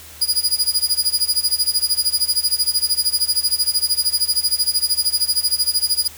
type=tone with tremolo; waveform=sawtooth; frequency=4896 Hz; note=D#8; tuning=29 cents flat; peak=-10 dBFS; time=0.21-6.08 s; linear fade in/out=10 ms; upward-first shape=sine; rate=13 Hz; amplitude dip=90%; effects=added 77 Hz sine -45 dBFS peak until 6.17 s + white hiss -40 dBFS RMS until 6.17 s